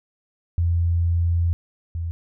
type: tone pair in turn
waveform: sine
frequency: 85.2 / 83.93 Hz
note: F2 / E2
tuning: -42 / +32 cents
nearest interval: unison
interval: 26 cents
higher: first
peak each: -17 / -24 dBFS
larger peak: first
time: 0.58-1.53 / 1.95-2.11 s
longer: first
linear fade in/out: 0 ms
effects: none